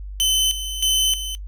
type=tone with tremolo; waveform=sawtooth; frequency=3047 Hz; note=G7; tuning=50 cents flat; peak=-13 dBFS; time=0.2-1.35 s; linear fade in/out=0 ms; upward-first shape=square; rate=1.6 Hz; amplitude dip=70%; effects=noise-tail reverb RT60 0.1 s tail -19 dB re dry + added 49 Hz sine -30 dBFS peak until 1.47 s